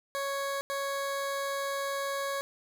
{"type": "tone bursts at uneven times", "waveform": "20% pulse", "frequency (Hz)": 554.4, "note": "C#5", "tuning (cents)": 0, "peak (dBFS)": -26, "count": 2, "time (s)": [[0.15, 0.61], [0.7, 2.41]], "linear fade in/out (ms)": 0, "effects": []}